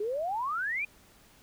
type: exponential sweep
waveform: sine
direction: up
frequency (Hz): 400 to 2489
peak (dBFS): -29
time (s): 0-0.85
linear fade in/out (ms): 5
effects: pink hiss -59 dBFS RMS until 1.42 s